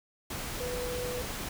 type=tone in noise; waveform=sine; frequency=493.9 Hz; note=B4; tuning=in tune; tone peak=-34 dBFS; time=0.6-1.22 s; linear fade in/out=5 ms; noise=pink; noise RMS=-37 dBFS; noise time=0.3-1.49 s; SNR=0 dB; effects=none